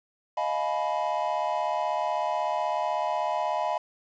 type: chord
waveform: triangle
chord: F half-diminished seventh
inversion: third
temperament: equal with one note detuned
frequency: 622.3 / 698.5 / 849 / 987.8 Hz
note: Eb5 / F5 / Ab5 / Cb6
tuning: 0 / 0 / +38 / 0 cents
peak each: -29 dBFS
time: 0.37-3.78 s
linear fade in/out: 5 ms
effects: resampled to 16000 Hz + 9-bit